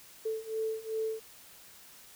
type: beating tone pair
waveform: sine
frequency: 440 / 442.6 Hz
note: A4 / A4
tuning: 0 / +10 cents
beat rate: 2.6 Hz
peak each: -36 / -34 dBFS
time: 0.25-1.2 s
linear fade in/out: 10 ms
effects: white hiss -54 dBFS RMS until 2.15 s